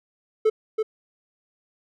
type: tone with echo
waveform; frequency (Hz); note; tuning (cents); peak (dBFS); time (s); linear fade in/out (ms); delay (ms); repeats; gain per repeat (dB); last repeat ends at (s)
triangle; 436.2; A4; -15; -13; 0.45-0.5; 10; 330; 1; -5; 0.83
effects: none